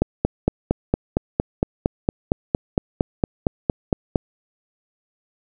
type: click train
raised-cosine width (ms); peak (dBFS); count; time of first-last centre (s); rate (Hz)
2; -3; 19; 0.02-4.158; 4.35
effects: none